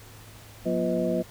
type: tone cluster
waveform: sine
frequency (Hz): 180.7 / 240.6 / 346.3 / 504 / 633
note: F#3 / B3 / F4 / B4 / D#5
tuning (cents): -41 / -45 / -15 / +35 / +30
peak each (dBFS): -29 / -30 / -30 / -30 / -29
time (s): 0.65-1.23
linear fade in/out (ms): 20
effects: added 106 Hz sine -49 dBFS peak until 1.3 s + pink hiss -49 dBFS RMS until 1.3 s